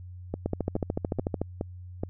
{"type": "two click trains", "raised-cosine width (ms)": 2, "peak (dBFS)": [-14, -16], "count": [14, 5], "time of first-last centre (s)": [[0.46, 1.416], [0.34, 2.035]], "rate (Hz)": [13.6, 2.36], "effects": ["added 90 Hz sine -40 dBFS peak until 2.09 s"]}